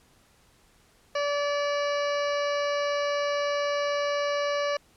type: harmonic tone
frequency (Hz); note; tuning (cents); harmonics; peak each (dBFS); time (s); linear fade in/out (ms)
577; D5; -31; 1 / 2 / 3 / 4 / 5 / 7 / 8 / 9 / 10; -26 / -32 / -36 / -38 / -40 / -43 / -44 / -45 / -46; 1.15-4.77; 5
effects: pink hiss -61 dBFS RMS until 4.96 s + low-pass 12000 Hz 12 dB/octave